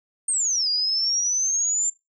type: exponential two-way sweep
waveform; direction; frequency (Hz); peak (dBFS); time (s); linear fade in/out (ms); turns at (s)
sine; down then up; 8810 to 4800 to 7300; -20; 0.28-1.9; 5; 0.69
effects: noise-tail reverb RT60 0.2 s tail -21 dB re dry